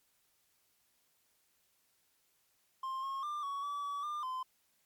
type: tone with pitch steps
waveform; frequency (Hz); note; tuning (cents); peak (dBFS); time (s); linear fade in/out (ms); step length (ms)
triangle; 1056 / 1082 / 1192 / 1120 / 1149 / 1142 / 1199 / 1029; C6 / C#6 / D6 / C#6 / D6 / D6 / D6 / C6; +16 / -42 / +25 / +18 / -38 / -49 / +36 / -29; -34; 2.83-4.43; 5; 200
effects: white hiss -74 dBFS RMS until 4.85 s + MP3 96 kbps